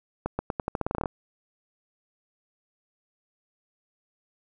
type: accelerating click train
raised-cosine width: 1 ms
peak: -13 dBFS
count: 14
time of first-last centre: 0.26-1.058 s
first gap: 130 ms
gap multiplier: 0.86
effects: none